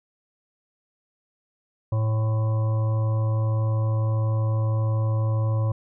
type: harmonic tone with a mistuned harmonic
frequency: 109.8 Hz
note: A2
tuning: 3 cents flat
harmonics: 1 / 3 / 5 / 7 / 9 / 10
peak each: -20 / -40 / -34 / -46 / -39 / -44 dBFS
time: 1.92-5.72 s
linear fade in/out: 5 ms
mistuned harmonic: 9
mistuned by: +30 cents
effects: none